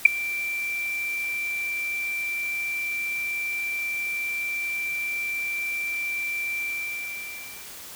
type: tone with ADSR envelope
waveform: sine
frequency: 2349 Hz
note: D7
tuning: in tune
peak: -3 dBFS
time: 0.05-7.7 s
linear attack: 7 ms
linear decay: 6 ms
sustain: -23 dB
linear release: 1100 ms
effects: white hiss -41 dBFS RMS until 7.95 s